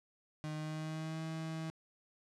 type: tone with pitch glide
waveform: 35% pulse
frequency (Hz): 153.7 to 160.6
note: D#3 to E3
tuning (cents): -21 to -45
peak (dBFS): -37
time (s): 0.44-1.7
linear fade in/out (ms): 0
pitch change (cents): +76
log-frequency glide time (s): 0.54-1.23
effects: low-pass 8000 Hz 12 dB/octave